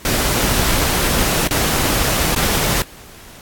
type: noise with dropouts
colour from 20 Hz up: pink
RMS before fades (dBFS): -17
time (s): 0.05-2.82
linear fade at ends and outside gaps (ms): 1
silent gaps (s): 1.475-1.509 / 2.348-2.361
effects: pink hiss -40 dBFS RMS until 3.41 s + AAC 64 kbps